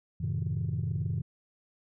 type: chord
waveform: sine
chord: F# diminished seventh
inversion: none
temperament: just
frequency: 92.5 / 111 / 133.2 / 159.84 Hz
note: F#2 / A2 / C3 / Eb3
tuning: 0 / +16 / +31 / +47 cents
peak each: -33 dBFS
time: 0.2-1.22 s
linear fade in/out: 10 ms
effects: tanh soft clip ceiling -23 dBFS